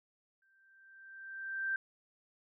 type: tone with exponential growth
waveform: sine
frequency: 1568 Hz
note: G6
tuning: in tune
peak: -30 dBFS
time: 0.42-1.76 s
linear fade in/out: 2 ms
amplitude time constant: 290 ms
effects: none